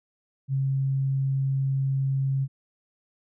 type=tone; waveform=sine; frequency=135.4 Hz; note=C#3; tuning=40 cents flat; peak=-22 dBFS; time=0.48-2.48 s; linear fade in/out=50 ms; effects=none